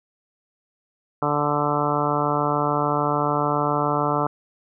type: harmonic tone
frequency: 146.83 Hz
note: D3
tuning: in tune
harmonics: 1 / 2 / 3 / 4 / 5 / 6 / 7 / 8 / 9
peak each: -28 / -28 / -28 / -28 / -28 / -28 / -28 / -28 / -28 dBFS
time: 1.22-4.27 s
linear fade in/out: 2 ms
effects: none